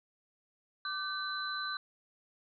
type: tone cluster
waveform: sine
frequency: 1180 / 1531 / 4022 Hz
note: D6 / G6 / B7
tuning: +8 / -41 / +31 cents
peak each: -39 / -38 / -39 dBFS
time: 0.85-1.77 s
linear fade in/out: 2 ms
effects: none